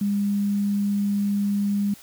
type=tone with quantisation; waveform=sine; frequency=202.4 Hz; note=G#3; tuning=44 cents flat; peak=-20 dBFS; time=0.01-1.94 s; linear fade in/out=5 ms; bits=8; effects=white hiss -48 dBFS RMS until 2.02 s